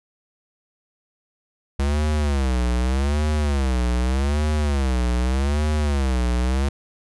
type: tone with vibrato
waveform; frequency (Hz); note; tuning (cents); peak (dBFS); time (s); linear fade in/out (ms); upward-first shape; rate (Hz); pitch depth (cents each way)
square; 68; C#2; -33; -19; 1.79-6.69; 5; sine; 0.83; 200
effects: resampled to 24000 Hz